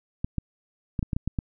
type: clicks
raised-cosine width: 5 ms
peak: -14 dBFS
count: 8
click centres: 0.245 / 0.383 / 0.992 / 1.028 / 1.132 / 1.165 / 1.276 / 1.388 s
effects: none